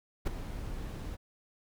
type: noise with ADSR envelope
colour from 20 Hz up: brown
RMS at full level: -26 dBFS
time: 0.25-1.17 s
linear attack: 25 ms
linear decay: 4 ms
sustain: -13 dB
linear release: 29 ms
effects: none